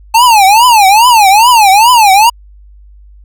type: tone with vibrato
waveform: square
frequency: 873 Hz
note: A5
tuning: 14 cents flat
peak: -3 dBFS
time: 0.14-2.3 s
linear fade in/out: 10 ms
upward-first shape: triangle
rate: 2.4 Hz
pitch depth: 270 cents each way
effects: added 50 Hz sine -34 dBFS peak until 3.24 s